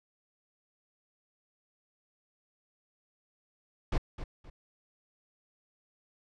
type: noise with echo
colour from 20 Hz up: brown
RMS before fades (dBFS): -27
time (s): 3.92-3.98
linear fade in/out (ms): 5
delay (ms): 260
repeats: 2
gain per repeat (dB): -11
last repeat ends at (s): 4.5
effects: low-pass 5000 Hz 12 dB/octave